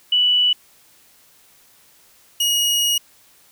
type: tone pair in turn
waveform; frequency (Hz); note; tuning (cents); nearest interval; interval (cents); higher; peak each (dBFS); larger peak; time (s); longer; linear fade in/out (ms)
sine / sawtooth; 2960 / 2887; F#7 / F#7; 0 / -43; unison; 43; first; -13; neither; 0.12-0.53 / 2.4-2.98; second; 5
effects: white hiss -53 dBFS RMS until 3.51 s